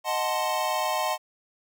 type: chord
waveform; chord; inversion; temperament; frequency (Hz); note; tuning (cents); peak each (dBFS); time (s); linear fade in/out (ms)
square; D# diminished seventh; none; equal; 622.3 / 740 / 880 / 1046.5; D#5 / F#5 / A5 / C6; 0 / 0 / 0 / 0; -31; 0.04-1.18; 50
effects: none